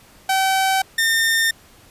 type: tone pair in turn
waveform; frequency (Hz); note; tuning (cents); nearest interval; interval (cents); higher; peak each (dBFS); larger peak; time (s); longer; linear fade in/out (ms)
sawtooth; 767 / 1814.3; G5 / A#6; -38 / -47; octave + minor third; 1491; second; -12; neither; 0.29-0.82 / 0.98-1.51; neither; 5
effects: pink hiss -49 dBFS RMS until 1.9 s + resampled to 32000 Hz